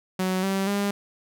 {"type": "tone with pitch steps", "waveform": "sawtooth", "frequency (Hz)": [186.2, 193.77, 201.6], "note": ["F#3", "G3", "G3"], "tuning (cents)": [11, -20, 49], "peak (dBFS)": -19, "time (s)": [0.19, 0.91], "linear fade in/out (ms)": 5, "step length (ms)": 240, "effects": []}